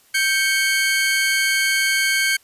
sawtooth tone pair together, 1567.7 / 2217 Hz, G6 / C#7, 0 / 0 cents, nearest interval tritone, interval 600 cents, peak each -16 / -16 dBFS, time 0.14-2.37 s, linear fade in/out 10 ms, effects white hiss -55 dBFS RMS until 2.43 s + resampled to 32000 Hz

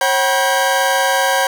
40% pulse tone cluster, 541 / 761 / 966 / 1602 Hz, C#5 / F#5 / B5 / G6, -42 / +48 / -39 / +37 cents, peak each -18 dBFS, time 0.01-1.47 s, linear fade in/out 2 ms, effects none

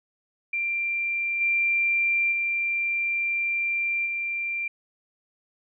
sine tone with level steps, 2369 Hz, D7, 14 cents sharp, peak -24 / -20 / -23 / -26 dBFS, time 0.53-4.68 s, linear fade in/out 5 ms, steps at 1.4 / 2.31 / 4.05 s, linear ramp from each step 20 ms, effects none

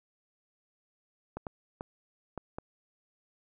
clicks, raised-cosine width 1 ms, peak -23 dBFS, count 5, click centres 1.37 / 1.468 / 1.809 / 2.377 / 2.585 s, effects none

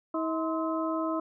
harmonic tone with a mistuned harmonic, 321 Hz, E4, 46 cents flat, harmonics 1 / 2 / 3 / 4, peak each -30 / -33 / -35 / -36 dBFS, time 0.14-1.2 s, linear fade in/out 5 ms, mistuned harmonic 3, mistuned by +130 cents, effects none

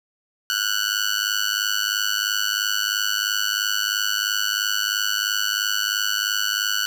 15% pulse tone with amplitude modulation, 1480 Hz, F#6, in tune, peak -10 dBFS, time 0.5-6.86 s, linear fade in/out 0 ms, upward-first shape sine, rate 103 Hz, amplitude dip 95%, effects none

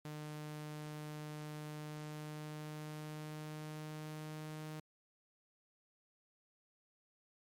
sawtooth tone with pitch glide, 151.4 to 154.67 Hz, D#3 to D#3, -47 to -10 cents, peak -40 dBFS, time 0.05-4.8 s, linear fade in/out 2 ms, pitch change +37 cents, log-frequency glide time 1.75-4.66 s, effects MP3 96 kbps

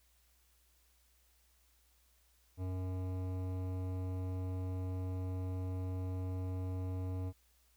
sine tone with hard clipping, 92.5 Hz, F#2, in tune, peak -38 dBFS, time 2.57-7.33 s, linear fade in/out 50 ms, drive 15 dB, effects added 60 Hz sine -70 dBFS peak until 7.76 s + white hiss -72 dBFS RMS until 7.76 s

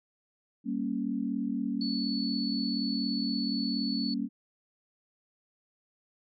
sine chord, G diminished, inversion none, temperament equal, 196 / 233.1 / 277.2 Hz, G3 / Bb3 / Db4, 0 / 0 / 0 cents, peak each -35 / -32 / -33 dBFS, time 0.64-4.29 s, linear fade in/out 50 ms
sine tone, 4435 Hz, C#8, in tune, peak -34 dBFS, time 1.81-4.14 s, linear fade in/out 2 ms
effects none

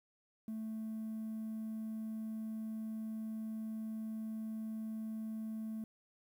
triangle tone, 220 Hz, A3, in tune, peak -36 dBFS, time 0.48-5.84 s, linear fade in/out 2 ms, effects tanh soft clip ceiling -34 dBFS + 11-bit

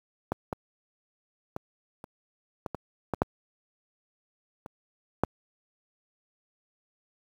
clicks, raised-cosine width 1 ms, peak -13 / -16 / -19 / -27 / -18 / -18 / -13 / -7 / -26 / -8 dBFS, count 10, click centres 0.32 / 0.528 / 1.564 / 2.041 / 2.662 / 2.747 / 3.137 / 3.219 / 4.661 / 5.236 s, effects high-pass 60 Hz 12 dB/octave + 8-bit

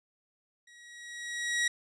sawtooth tone with level ramp, 1908 Hz, A#6, 40 cents sharp, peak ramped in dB -51 to -21 dBFS, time 0.67-1.68 s, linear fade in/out 5 ms, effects resampled to 22050 Hz

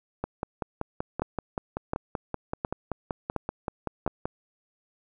two click trains, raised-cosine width 1 ms, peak -13 / -15 dBFS, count 5 / 22, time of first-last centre 1.22-4.077 / 0.24-4.255 s, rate 1.4 / 5.23 Hz, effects none

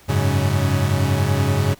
40% pulse chord, F# suspended second, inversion none, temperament equal with one note detuned, 93.3 / 103.83 / 138.59 Hz, F#2 / G#2 / C#3, +15 / 0 / 0 cents, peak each -20 dBFS, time 0.08-1.75 s, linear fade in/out 20 ms, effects pink hiss -49 dBFS RMS until 1.79 s

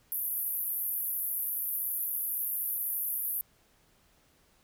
pink band-pass noise, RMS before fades -33 dBFS, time 0.12-3.41 s, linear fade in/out 0 ms, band 11000 to 15000 Hz, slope 96 dB/octave, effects pink hiss -66 dBFS RMS until 4.63 s

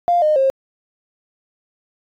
triangle tone with pitch steps, 698.5 / 611.6 / 535.5 Hz, F5 / D#5 / C5, 0 / -30 / +40 cents, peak -8 dBFS, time 0.08-0.5 s, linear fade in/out 0 ms, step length 140 ms, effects tanh soft clip ceiling -10 dBFS

